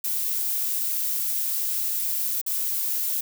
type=noise with dropouts; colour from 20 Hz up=violet; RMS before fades=-26 dBFS; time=0.04-3.21 s; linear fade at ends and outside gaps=5 ms; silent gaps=2.415-2.463 s; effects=none